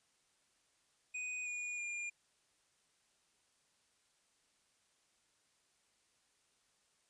square tone with pitch steps, 2489 / 2449 / 2410 Hz, D#7 / D#7 / D7, 0 / -28 / +44 cents, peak -40 dBFS, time 1.14-2.1 s, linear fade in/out 10 ms, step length 320 ms, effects white hiss -75 dBFS RMS until 7.09 s + resampled to 22050 Hz

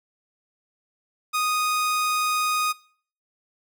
sawtooth tone, 1242 Hz, D#6, 3 cents flat, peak -18 dBFS, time 1.33-2.73 s, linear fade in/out 20 ms, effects noise-tail reverb RT60 0.5 s tail -21 dB re dry

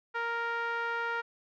5% pulse tone with low-pass filter, 466.2 Hz, A#4, in tune, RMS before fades -33 dBFS, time 0.14-1.22 s, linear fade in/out 20 ms, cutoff 1400 Hz, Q 2.1, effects none

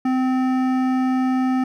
triangle tone with hard clipping, 258 Hz, C4, 24 cents flat, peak -19 dBFS, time 0.05-1.64 s, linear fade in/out 5 ms, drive 17 dB, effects none

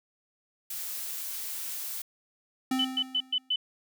blue noise, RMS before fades -36 dBFS, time 0.7-2.02 s, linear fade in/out 5 ms
square tone with exponential decay, 260 Hz, C4, 11 cents flat, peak -25 dBFS, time 2.71-3.5 s, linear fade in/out 5 ms, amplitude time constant 170 ms
sine tone bursts, 3007 Hz, F#7, 27 cents sharp, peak -24 dBFS, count 5, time 2.79-3.56 s, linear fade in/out 5 ms, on 58 ms, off 120 ms
effects none

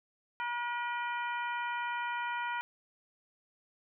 harmonic tone with a mistuned harmonic, 479.6 Hz, A#4, 49 cents sharp, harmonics 2 / 3 / 4 / 5 / 6, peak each -35 / -38 / -43 / -43 / -50 dBFS, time 0.4-2.61 s, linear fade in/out 0 ms, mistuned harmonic 6, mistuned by +91 cents, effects none

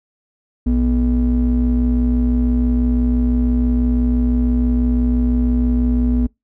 triangle ring-modulated tone, 92.5 Hz, F#2, in tune, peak -8 dBFS, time 0.66-6.27 s, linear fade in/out 10 ms, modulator 152 Hz, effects noise-tail reverb RT60 0.2 s tail -26 dB re dry

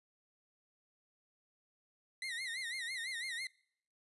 30% pulse tone with vibrato, 1975.5 Hz, B6, in tune, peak -36 dBFS, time 2.22-3.47 s, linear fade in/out 2 ms, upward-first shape sine, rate 6 Hz, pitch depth 140 cents each way, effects noise-tail reverb RT60 0.7 s tail -26 dB re dry + resampled to 24000 Hz

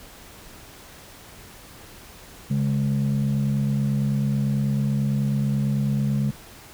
sine tone pair together, 138.59 / 207.7 Hz, C#3 / G#3, 0 / 0 cents, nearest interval perfect fifth, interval 700 cents, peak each -20 / -22 dBFS, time 2.5-6.31 s, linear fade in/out 10 ms, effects tanh soft clip ceiling -16 dBFS + pink hiss -45 dBFS RMS until 6.73 s

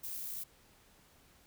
violet noise with amplitude modulation, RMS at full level -40 dBFS, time 0.03-0.44 s, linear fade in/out 10 ms, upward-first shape sine, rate 62.5 Hz, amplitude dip 30%, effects pink hiss -64 dBFS RMS until 1.46 s

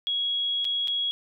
sine tone with dropouts, 3322 Hz, G#7, in tune, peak -24 dBFS, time 0.07-1.11 s, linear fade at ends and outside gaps 0 ms, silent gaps 0.645-0.651 / 0.874-0.881 s, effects none

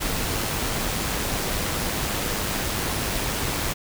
pink noise with amplitude modulation, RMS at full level -25 dBFS, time 0-3.74 s, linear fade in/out 20 ms, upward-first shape sine, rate 104 Hz, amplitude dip 25%, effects none

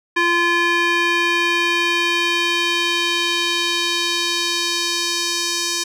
square tone with band-pass filter sweep, 344.4 Hz, F4, 24 cents flat, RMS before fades -19 dBFS, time 0.16-5.84 s, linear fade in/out 10 ms, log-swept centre 1800 to 5600 Hz, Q 1.6, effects none

